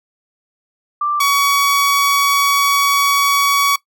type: tone pair in turn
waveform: sine / sawtooth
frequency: 1178 / 1127.9 Hz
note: D6 / C#6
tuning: +5 / +30 cents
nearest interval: minor second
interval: 75 cents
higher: first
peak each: -15 / -8 dBFS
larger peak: second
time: 1.01-1.2 / 1.2-3.76 s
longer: second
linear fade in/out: 5 ms
effects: noise-tail reverb RT60 0.1 s tail -19 dB re dry